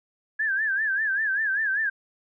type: tone with vibrato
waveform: sine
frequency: 1661.2 Hz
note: G#6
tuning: in tune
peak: -22 dBFS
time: 0.39-1.9 s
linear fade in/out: 10 ms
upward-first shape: sine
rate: 5.1 Hz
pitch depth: 130 cents each way
effects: none

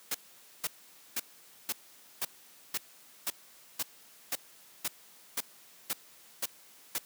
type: noise bursts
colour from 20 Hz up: white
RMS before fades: -32 dBFS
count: 14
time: 0.11-6.984 s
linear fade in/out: 5 ms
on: 36 ms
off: 490 ms
effects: white hiss -57 dBFS RMS until 7.05 s + high-pass 150 Hz 12 dB/octave

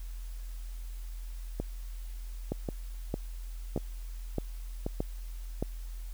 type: two click trains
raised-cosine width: 2 ms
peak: -17 / -19 dBFS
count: 6 / 4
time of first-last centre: 2.52-5.626 / 1.6-4.864 s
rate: 1.61 / 0.919 Hz
effects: added 42 Hz sine -37 dBFS peak until 6.13 s + white hiss -57 dBFS RMS until 6.13 s

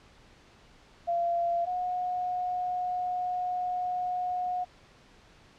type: tone pair in turn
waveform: sine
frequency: 688 / 724.9 Hz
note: F5 / F#5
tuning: -26 / -36 cents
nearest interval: minor second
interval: 90 cents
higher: second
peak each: -25 / -28 dBFS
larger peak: first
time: 1.07-1.66 / 1.66-4.65 s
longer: second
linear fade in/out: 20 ms
effects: pink hiss -57 dBFS RMS until 5.58 s + low-pass 5000 Hz 12 dB/octave

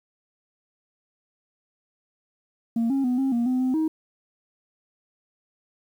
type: tone with pitch steps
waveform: sine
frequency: 230.5 / 272.4 / 248.8 / 268.2 / 236.4 / 254.5 / 257.1 / 315.8 Hz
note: A#3 / C#4 / B3 / C4 / A#3 / C4 / C4 / D#4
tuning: -19 / -30 / +13 / +43 / +24 / -48 / -30 / +26 cents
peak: -18 dBFS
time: 2.76-3.88 s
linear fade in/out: 5 ms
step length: 140 ms
effects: tanh soft clip ceiling -19 dBFS + 9-bit

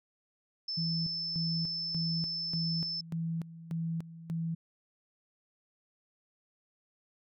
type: tone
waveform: sine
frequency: 5274 Hz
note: E8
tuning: in tune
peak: -33 dBFS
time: 0.68-3.01 s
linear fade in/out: 5 ms
type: tone with tremolo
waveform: sine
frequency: 164.81 Hz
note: E3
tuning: in tune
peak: -31 dBFS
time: 0.77-4.55 s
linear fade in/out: 10 ms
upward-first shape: square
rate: 1.7 Hz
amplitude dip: 80%
effects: none

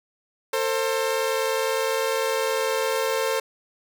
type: tone pair together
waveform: sawtooth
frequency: 450.2 / 530 Hz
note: A4 / C5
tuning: +40 / +22 cents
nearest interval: minor third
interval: 282 cents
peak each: -21 dBFS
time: 0.53-3.4 s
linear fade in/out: 5 ms
effects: none

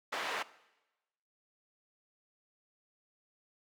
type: band-pass noise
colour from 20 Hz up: white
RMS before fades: -37 dBFS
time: 0.12-0.43 s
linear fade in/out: 10 ms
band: 450 to 2100 Hz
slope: 12 dB/octave
effects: noise-tail reverb RT60 1.0 s tail -19 dB re dry

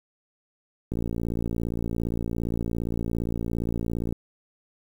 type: click train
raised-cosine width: 3 ms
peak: -16 dBFS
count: 185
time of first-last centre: 0.92-4.126 s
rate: 57.4 Hz
effects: 8-bit

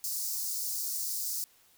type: high-pass noise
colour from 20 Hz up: white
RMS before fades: -34 dBFS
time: 0.04-1.44 s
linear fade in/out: 0 ms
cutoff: 4600 Hz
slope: 48 dB/octave
effects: white hiss -63 dBFS RMS until 1.77 s

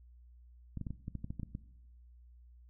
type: clicks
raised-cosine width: 5 ms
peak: -27 dBFS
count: 11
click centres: 0.773 / 0.813 / 0.868 / 0.906 / 1.081 / 1.153 / 1.244 / 1.305 / 1.397 / 1.432 / 1.551 s
effects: noise-tail reverb RT60 1.0 s tail -18 dB re dry + added 60 Hz sine -55 dBFS peak until 2.69 s

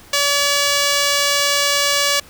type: tone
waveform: 5% pulse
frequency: 571 Hz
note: D5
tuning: 49 cents flat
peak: -3 dBFS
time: 0.13-2.2 s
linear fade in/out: 5 ms
effects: pink hiss -44 dBFS RMS until 2.29 s

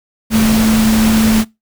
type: tone in noise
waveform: sine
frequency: 220 Hz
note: A3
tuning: in tune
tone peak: -9 dBFS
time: 0.3-1.45 s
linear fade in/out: 50 ms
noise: pink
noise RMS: -18 dBFS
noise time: 0.3-1.45 s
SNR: +6 dB
effects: noise-tail reverb RT60 0.2 s tail -23 dB re dry

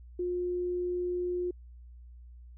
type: tone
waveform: sine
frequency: 356.5 Hz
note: F4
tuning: 36 cents sharp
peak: -29 dBFS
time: 0.19-1.51 s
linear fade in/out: 5 ms
effects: added 60 Hz sine -47 dBFS peak until 2.57 s

